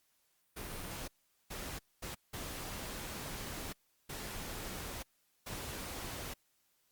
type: noise bursts at uneven times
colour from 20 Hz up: pink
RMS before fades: -43 dBFS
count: 6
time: 0.56-1.08 / 1.5-1.79 / 2.02-2.15 / 2.33-3.73 / 4.09-5.03 / 5.46-6.34 s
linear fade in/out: 10 ms
effects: white hiss -75 dBFS RMS until 6.91 s + Opus 48 kbps